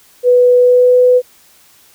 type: tone with pitch glide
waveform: sine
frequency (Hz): 493.9 to 498.8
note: B4 to B4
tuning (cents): 0 to +17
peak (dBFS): -5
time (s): 0.23-1.22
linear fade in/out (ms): 50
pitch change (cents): +17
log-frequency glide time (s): 0.58-0.98
effects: white hiss -47 dBFS RMS until 1.94 s